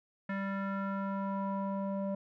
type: tone with low-pass filter sweep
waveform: square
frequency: 196 Hz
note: G3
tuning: in tune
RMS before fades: -35 dBFS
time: 0.29-2.15 s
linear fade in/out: 5 ms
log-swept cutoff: 1800 to 710 Hz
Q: 3.6
effects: none